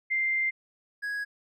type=tone pair in turn; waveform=sine / triangle; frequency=2093 / 1661.2 Hz; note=C7 / G#6; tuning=0 / 0 cents; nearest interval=major third; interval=400 cents; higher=first; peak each=-24 / -28 dBFS; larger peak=first; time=0.1-0.51 / 1.02-1.25 s; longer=first; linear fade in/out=20 ms; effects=none